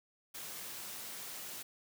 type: high-pass noise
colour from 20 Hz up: white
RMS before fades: -45 dBFS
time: 0.34-1.63 s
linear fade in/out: 10 ms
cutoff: 100 Hz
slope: 24 dB/octave
effects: none